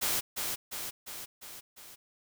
white noise with echo, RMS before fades -30 dBFS, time 0.01-0.21 s, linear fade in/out 20 ms, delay 350 ms, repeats 5, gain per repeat -4 dB, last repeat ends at 1.96 s, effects none

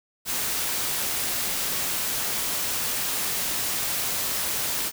white noise, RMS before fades -27 dBFS, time 0.25-4.92 s, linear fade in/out 50 ms, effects none

